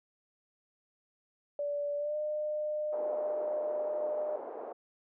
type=tone with pitch glide; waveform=sine; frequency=579 to 604.6 Hz; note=D5 to D#5; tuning=-25 to -50 cents; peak=-31 dBFS; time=1.59-4.36 s; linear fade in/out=2 ms; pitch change=+75 cents; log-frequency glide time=1.97-2.16 s
type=band-pass noise; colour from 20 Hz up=white; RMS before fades=-42 dBFS; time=2.92-4.73 s; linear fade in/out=10 ms; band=400 to 720 Hz; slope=24 dB/octave
effects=none